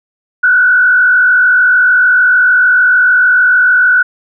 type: tone with frequency modulation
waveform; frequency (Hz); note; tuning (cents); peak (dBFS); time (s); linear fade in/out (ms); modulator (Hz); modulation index
sine; 1480; F#6; 0; -5; 0.43-4.03; 10; 46.7; 0.88
effects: none